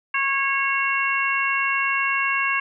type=harmonic tone; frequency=548 Hz; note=C#5; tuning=20 cents flat; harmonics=2 / 3 / 4 / 5; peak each=-25 / -25 / -25 / -25 dBFS; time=0.14-2.6 s; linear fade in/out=5 ms; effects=none